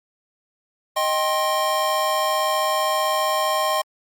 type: chord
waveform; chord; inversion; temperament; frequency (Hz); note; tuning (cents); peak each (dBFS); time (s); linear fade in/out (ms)
square; C minor; first; equal with one note detuned; 622.3 / 784 / 1062.3; Eb5 / G5 / C6; 0 / 0 / +26; -24 / -27 / -23; 0.96-3.82; 10
effects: Opus 48 kbps